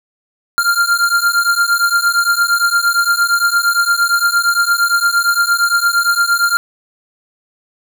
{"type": "beating tone pair", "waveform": "square", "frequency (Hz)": [1391, 1399.7], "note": ["F6", "F6"], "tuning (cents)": [-7, 3], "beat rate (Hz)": 8.7, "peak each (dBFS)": -15, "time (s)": [0.58, 6.57], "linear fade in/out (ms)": 0, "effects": []}